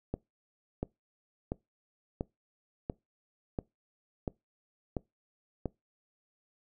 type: click train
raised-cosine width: 2 ms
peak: -19 dBFS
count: 9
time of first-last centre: 0.14-5.657 s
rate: 1.45 Hz
effects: noise-tail reverb RT60 0.2 s tail -23 dB re dry